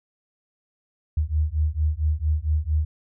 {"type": "beating tone pair", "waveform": "sine", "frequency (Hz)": [74.8, 79.2], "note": ["D2", "D#2"], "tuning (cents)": [32, 31], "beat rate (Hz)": 4.4, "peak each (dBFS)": -23, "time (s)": [1.17, 2.85], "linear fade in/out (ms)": 5, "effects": []}